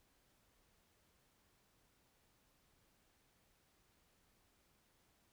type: silence
effects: pink hiss -75 dBFS RMS until 5.32 s